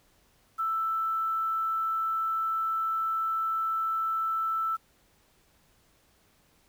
sine tone with quantisation, 1323 Hz, E6, 6 cents sharp, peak -26 dBFS, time 0.58-4.77 s, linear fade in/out 20 ms, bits 9, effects pink hiss -65 dBFS RMS until 6.68 s

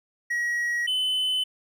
triangle tone pair in turn, 1907 / 3027 Hz, A#6 / F#7, +39 / +39 cents, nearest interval minor sixth, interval 800 cents, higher second, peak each -22 / -21 dBFS, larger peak second, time 0.3-0.87 / 0.87-1.44 s, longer neither, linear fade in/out 10 ms, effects none

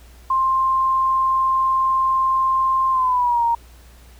sine tone with pitch glide, 1054 to 933.6 Hz, C6 to A#5, +12 to +2 cents, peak -15 dBFS, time 0.3-3.55 s, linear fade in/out 5 ms, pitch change -210 cents, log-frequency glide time 2.91-3.44 s, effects added 60 Hz sine -43 dBFS peak until 4.19 s + pink hiss -51 dBFS RMS until 4.19 s

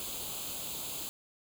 white noise with comb filter, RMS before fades -39 dBFS, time 0-1.09 s, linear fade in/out 0 ms, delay 0.27 ms, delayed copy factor +0.75, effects none

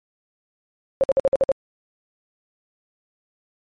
sine tone bursts, 540 Hz, C#5, 45 cents flat, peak -13 dBFS, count 7, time 1.01-1.517 s, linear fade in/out 0 ms, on 27 ms, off 53 ms, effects MP3 48 kbps

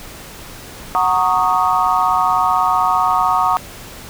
sine chord, D# minor seventh, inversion first, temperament equal with one note detuned, 740 / 925.9 / 1108.7 / 1244.5 Hz, F#5 / A#5 / C#6 / D#6, 0 / -12 / 0 / 0 cents, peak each -18 dBFS, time 0.95-3.57 s, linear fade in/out 0 ms, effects pink hiss -35 dBFS RMS until 4.09 s

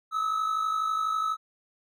triangle tone pair together, 1244.5 / 1296.6 Hz, D#6 / E6, 0 / -29 cents, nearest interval minor second, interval 71 cents, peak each -32 / -24 dBFS, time 0.11-1.37 s, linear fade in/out 50 ms, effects none

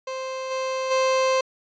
30% pulse tone with level steps, 523.3 Hz, C5, in tune, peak -26 / -22 / -16 dBFS, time 0.07-1.41 s, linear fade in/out 5 ms, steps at 0.5 / 0.9 s, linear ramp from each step 20 ms, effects resampled to 16000 Hz

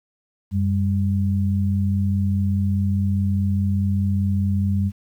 sine tone pair together, 93.7 / 198.54 Hz, F#2 / G3, +22 / +22 cents, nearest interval octave + minor second, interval 1300 cents, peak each -19 / -22 dBFS, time 0.51-4.92 s, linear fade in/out 50 ms, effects 9-bit

